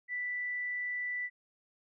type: tone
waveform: sine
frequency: 1975.5 Hz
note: B6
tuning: in tune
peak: -33 dBFS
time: 0.08-1.3 s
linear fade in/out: 50 ms
effects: none